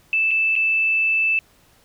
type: tone with dropouts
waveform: sine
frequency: 2637 Hz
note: E7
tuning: in tune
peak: -16 dBFS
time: 0.13-1.39 s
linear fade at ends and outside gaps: 1 ms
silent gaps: 0.309-0.313 / 0.555-0.562 s
effects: pink hiss -56 dBFS RMS until 1.84 s